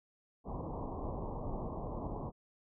pink low-pass noise, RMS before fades -40 dBFS, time 0.44-2.32 s, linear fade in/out 50 ms, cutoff 1100 Hz, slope 96 dB/octave, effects none

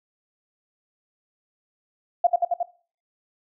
sine tone with echo, 698.5 Hz, F5, in tune, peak -13 dBFS, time 2.24-2.27 s, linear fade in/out 5 ms, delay 90 ms, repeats 4, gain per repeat -2 dB, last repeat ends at 2.63 s, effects noise-tail reverb RT60 0.4 s tail -17 dB re dry

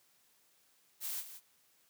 blue noise with echo, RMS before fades -39 dBFS, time 1-1.24 s, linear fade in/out 50 ms, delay 170 ms, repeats 1, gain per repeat -11 dB, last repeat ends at 1.41 s, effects white hiss -70 dBFS RMS until 1.89 s + high-pass 100 Hz 12 dB/octave

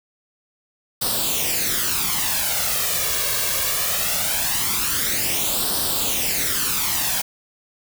white noise with flanger, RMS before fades -22 dBFS, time 1.01-7.22 s, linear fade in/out 10 ms, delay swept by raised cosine 0.22 to 1.82 ms, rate 0.21 Hz, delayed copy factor +0.65, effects none

